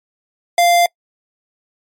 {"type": "tone", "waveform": "square", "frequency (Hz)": 695, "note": "F5", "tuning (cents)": -9, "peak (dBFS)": -10, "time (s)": [0.58, 0.86], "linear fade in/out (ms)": 2, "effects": ["noise-tail reverb RT60 0.1 s tail -26 dB re dry", "MP3 64 kbps"]}